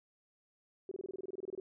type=tone bursts; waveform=sine; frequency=380 Hz; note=F#4; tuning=46 cents sharp; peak=-38 dBFS; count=15; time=0.89-1.6 s; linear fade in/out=2 ms; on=24 ms; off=25 ms; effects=none